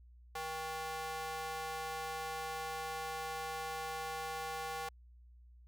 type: tone with high-pass filter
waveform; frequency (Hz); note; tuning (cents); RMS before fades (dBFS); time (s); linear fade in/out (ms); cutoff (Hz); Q
square; 158.6; D#3; +33; -41; 0.35-4.89; 5; 740; 1.7
effects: added 60 Hz sine -56 dBFS peak until 5.67 s